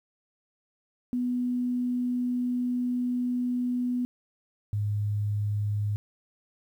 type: tone pair in turn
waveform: sine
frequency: 246.9 / 103.81 Hz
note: B3 / G#2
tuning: 0 / 0 cents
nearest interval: octave + minor third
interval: 1500 cents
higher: first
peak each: -25 dBFS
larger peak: neither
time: 1.13-4.05 / 4.73-5.96 s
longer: first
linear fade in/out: 0 ms
effects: 10-bit